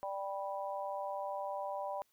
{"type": "harmonic tone", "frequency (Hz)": 196.4, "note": "G3", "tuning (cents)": 4, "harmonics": [3, 4, 5], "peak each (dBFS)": [-40, -41, -42], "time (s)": [0.03, 2.02], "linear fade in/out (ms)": 0, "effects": ["white hiss -75 dBFS RMS until 2.12 s"]}